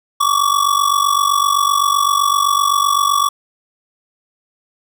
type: ring-modulated tone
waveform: square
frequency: 1140 Hz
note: C#6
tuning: 48 cents sharp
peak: -10 dBFS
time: 0.2-3.29 s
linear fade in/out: 10 ms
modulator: 23.9 Hz
effects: none